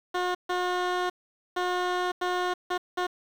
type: tone bursts at uneven times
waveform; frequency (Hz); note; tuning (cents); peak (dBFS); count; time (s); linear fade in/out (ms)
15% pulse; 360.3; F#4; -46; -19; 6; 0.14-0.35 / 0.49-1.1 / 1.56-2.12 / 2.21-2.54 / 2.7-2.78 / 2.97-3.07; 10
effects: low-pass 4000 Hz 12 dB/octave + 8-bit